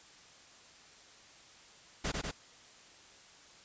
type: noise with echo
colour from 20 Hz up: pink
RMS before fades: -34 dBFS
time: 2.04-2.12 s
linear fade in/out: 10 ms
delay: 97 ms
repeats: 2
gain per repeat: -2 dB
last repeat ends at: 2.314 s
effects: white hiss -57 dBFS RMS until 3.64 s + resampled to 16000 Hz